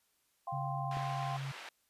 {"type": "chord", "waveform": "sine", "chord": "F suspended second", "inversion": "none", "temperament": "equal", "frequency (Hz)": [698.5, 784, 1046.5], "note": ["F5", "G5", "C6"], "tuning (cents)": [0, 0, 0], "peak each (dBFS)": [-41, -40, -41], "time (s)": [0.47, 1.37], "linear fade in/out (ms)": 5}
{"type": "tone with pitch glide", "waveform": "sine", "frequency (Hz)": [138.59, 136.68], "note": ["C#3", "C#3"], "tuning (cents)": [0, -24], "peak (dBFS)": -37, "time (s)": [0.52, 1.52], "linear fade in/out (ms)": 10, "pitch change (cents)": -24, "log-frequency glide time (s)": [0.78, 0.94]}
{"type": "band-pass noise", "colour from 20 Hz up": "white", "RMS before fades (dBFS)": -48, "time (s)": [0.91, 1.69], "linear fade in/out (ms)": 2, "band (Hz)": [600, 2600], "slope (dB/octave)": 12}
{"type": "click", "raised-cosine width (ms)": 2, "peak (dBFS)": -33, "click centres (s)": 0.97}
{"effects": ["white hiss -75 dBFS RMS until 1.89 s", "resampled to 32000 Hz"]}